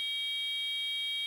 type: tone cluster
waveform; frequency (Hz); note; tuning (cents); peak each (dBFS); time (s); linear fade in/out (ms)
sine; 2285 / 3230 / 3755; D7 / G#7 / A#7; -48 / -49 / +12; -38 / -32 / -37; 0-1.26; 0
effects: tanh soft clip ceiling -27 dBFS + 9-bit